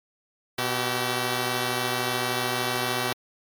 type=tone pair together; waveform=5% pulse; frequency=123.47 / 383.7 Hz; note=B2 / G4; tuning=0 / -37 cents; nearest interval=octave + minor sixth; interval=1963 cents; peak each=-16 dBFS; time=0.58-3.13 s; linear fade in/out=5 ms; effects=MP3 96 kbps